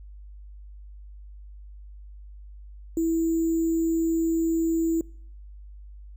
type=tone with sample-and-hold; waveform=sine; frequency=328.3 Hz; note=E4; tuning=7 cents flat; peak=-21 dBFS; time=2.97-5.01 s; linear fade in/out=2 ms; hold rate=7350 Hz; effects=noise-tail reverb RT60 0.6 s tail -26 dB re dry + added 50 Hz sine -41 dBFS peak until 6.16 s